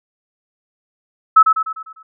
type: tone with echo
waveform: sine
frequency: 1300 Hz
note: E6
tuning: 24 cents flat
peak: -3 dBFS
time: 1.36-1.43 s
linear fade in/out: 10 ms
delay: 100 ms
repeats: 6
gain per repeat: -6 dB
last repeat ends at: 2.03 s
effects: none